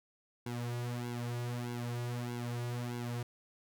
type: tone with flanger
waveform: sawtooth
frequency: 120.6 Hz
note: B2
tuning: 41 cents flat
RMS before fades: -38 dBFS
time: 0.46-3.23 s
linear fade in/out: 5 ms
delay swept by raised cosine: 1.6 to 3.9 ms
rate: 1.6 Hz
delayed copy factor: -0.9
effects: none

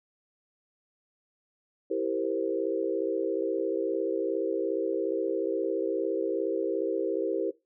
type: chord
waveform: sine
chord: C dominant seventh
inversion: first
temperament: equal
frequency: 329.6 / 392 / 466.2 / 523.3 Hz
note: E4 / G4 / Bb4 / C5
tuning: 0 / 0 / 0 / 0 cents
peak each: -32 / -31 / -31 / -34 dBFS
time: 1.9-7.51 s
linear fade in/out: 10 ms
effects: noise-tail reverb RT60 0.2 s tail -18 dB re dry

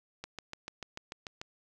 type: click train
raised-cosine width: 0.2 ms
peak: -23 dBFS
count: 9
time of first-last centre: 0.24-1.415 s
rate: 6.81 Hz
effects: none

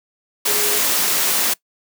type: tone in noise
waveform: sine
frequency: 416.8 Hz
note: G#4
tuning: 6 cents sharp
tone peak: -26 dBFS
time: 0.47-0.79 s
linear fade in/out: 10 ms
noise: white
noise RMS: -18 dBFS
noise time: 0.45-1.54 s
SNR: -11 dB
effects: noise-tail reverb RT60 0.1 s tail -22 dB re dry + high-pass 200 Hz 12 dB/octave

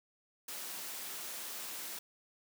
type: high-pass noise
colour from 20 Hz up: white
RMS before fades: -43 dBFS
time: 0.48-1.99 s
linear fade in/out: 5 ms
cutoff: 220 Hz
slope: 12 dB/octave
effects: none

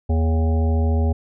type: harmonic tone with a mistuned harmonic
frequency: 79.8 Hz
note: D#2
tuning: 44 cents sharp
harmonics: 1 / 3 / 5 / 7 / 9 / 10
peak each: -16 / -26 / -30 / -33 / -35 / -36 dBFS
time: 0.09-1.13 s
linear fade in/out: 10 ms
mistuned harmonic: 5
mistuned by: +59 cents
effects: none

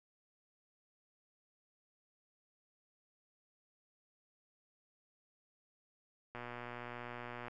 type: click train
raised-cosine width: 0.5 ms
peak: -30 dBFS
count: 138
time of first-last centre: 6.35-7.482 s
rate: 121 Hz
effects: none

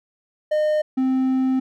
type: tone pair in turn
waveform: triangle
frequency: 610 / 261 Hz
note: D#5 / C4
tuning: -34 / -4 cents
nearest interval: octave + minor third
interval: 1470 cents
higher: first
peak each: -15 dBFS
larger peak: neither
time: 0.51-0.82 / 0.97-1.6 s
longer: second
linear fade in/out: 10 ms
effects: none

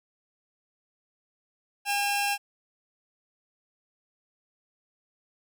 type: tone pair together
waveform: sawtooth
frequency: 810 / 2692 Hz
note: G#5 / E7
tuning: -43 / +36 cents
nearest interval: octave + major sixth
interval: 2079 cents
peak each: -23 / -26 dBFS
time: 1.85-2.38 s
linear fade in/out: 50 ms
effects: none

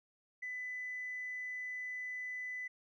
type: tone with tanh clipping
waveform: triangle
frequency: 2000 Hz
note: B6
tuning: 21 cents sharp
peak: -39 dBFS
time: 0.42-2.68 s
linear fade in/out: 10 ms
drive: 4 dB
effects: none

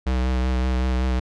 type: tone with vibrato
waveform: square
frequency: 63.5 Hz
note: B1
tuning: 49 cents sharp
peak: -20 dBFS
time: 0.06-1.2 s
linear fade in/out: 10 ms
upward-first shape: triangle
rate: 5.3 Hz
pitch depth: 29 cents each way
effects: low-pass 5000 Hz 12 dB/octave

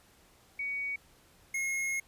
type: tone pair in turn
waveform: sine / square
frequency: 2250 / 2160 Hz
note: C#7 / C#7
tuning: +25 / -45 cents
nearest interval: minor second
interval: 70 cents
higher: first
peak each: -32 / -31 dBFS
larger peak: second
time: 0.59-0.96 / 1.54-2 s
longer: second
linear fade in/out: 5 ms
effects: pink hiss -62 dBFS RMS until 2.07 s + resampled to 32000 Hz

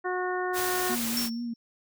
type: harmonic tone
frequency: 364.6 Hz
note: F#4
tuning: 25 cents flat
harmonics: 1 / 2 / 3 / 4 / 5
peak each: -30 / -33 / -35 / -36 / -37 dBFS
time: 0.04-0.96 s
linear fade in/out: 20 ms
type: noise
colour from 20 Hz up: white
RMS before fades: -32 dBFS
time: 0.53-1.3 s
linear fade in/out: 50 ms
type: tone with vibrato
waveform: sine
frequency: 234.3 Hz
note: A#3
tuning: 9 cents sharp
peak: -30 dBFS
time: 0.89-1.54 s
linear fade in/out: 10 ms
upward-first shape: triangle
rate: 4.2 Hz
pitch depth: 47 cents each way
type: tone with exponential decay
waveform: triangle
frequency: 5450 Hz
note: F8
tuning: 43 cents flat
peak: -25 dBFS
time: 1.17-1.56 s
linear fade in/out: 0 ms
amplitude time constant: 83 ms
effects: none

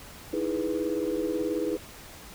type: chord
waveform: sine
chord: E major seventh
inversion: third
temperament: equal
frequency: 311.1 / 329.6 / 415.3 / 493.9 Hz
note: D#4 / E4 / G#4 / B4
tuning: 0 / 0 / 0 / 0 cents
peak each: -31 dBFS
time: 0.33-1.77 s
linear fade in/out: 5 ms
effects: tanh soft clip ceiling -18 dBFS + pink hiss -46 dBFS RMS until 2.34 s

